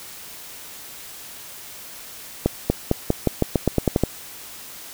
accelerating click train, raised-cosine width 2 ms, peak -3 dBFS, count 12, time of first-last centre 2.46-4.036 s, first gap 240 ms, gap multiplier 0.89, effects white hiss -39 dBFS RMS until 4.93 s

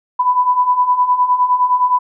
sine beating tone pair, 987.8 / 997.5 Hz, B5 / B5, 0 / +17 cents, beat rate 9.7 Hz, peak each -17 / -12 dBFS, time 0.19-1.99 s, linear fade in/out 10 ms, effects none

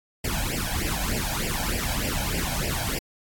pink noise with flanger, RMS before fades -27 dBFS, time 0.24-2.99 s, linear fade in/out 5 ms, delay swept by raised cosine 0.38 to 1.3 ms, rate 3.3 Hz, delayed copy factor +1, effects AAC 64 kbps

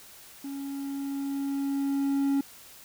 triangle tone with level ramp, 277.2 Hz, C#4, in tune, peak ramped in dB -32 to -20 dBFS, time 0.44-2.41 s, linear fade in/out 5 ms, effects white hiss -50 dBFS RMS until 2.84 s

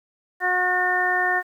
harmonic tone, 363.1 Hz, F#4, 33 cents flat, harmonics 1 / 2 / 3 / 4 / 5, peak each -30 / -24 / -30 / -29 / -21 dBFS, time 0.4-1.43 s, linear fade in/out 50 ms, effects 9-bit

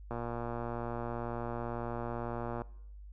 click train, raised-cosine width 1 ms, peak -24 dBFS, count 297, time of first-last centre 0.11-2.618 s, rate 118 Hz, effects noise-tail reverb RT60 0.7 s tail -20 dB re dry + added 50 Hz sine -46 dBFS peak until 3.12 s

